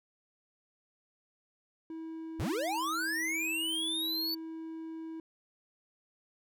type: tone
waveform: triangle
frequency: 323.4 Hz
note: E4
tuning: 33 cents flat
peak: -37 dBFS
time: 1.9-5.2 s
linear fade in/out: 2 ms
type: linear sweep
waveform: square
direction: up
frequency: 48.52 to 4543 Hz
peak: -32 dBFS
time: 2.39-4.35 s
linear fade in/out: 10 ms
effects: none